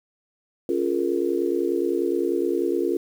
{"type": "chord", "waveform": "sine", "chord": "Bb minor seventh", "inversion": "first", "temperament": "just", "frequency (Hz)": [279.7, 349.6, 419.5, 466.2], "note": ["Db4", "F4", "Ab4", "Bb4"], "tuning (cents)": [16, 2, 17, 0], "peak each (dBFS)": [-28, -23, -28, -28], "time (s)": [0.69, 2.97], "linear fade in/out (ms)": 2, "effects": ["8-bit"]}